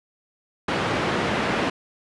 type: band-pass noise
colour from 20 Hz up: pink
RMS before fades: -24 dBFS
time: 0.68-1.7 s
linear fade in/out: 5 ms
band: 160 to 2600 Hz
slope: 12 dB/octave
effects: resampled to 24000 Hz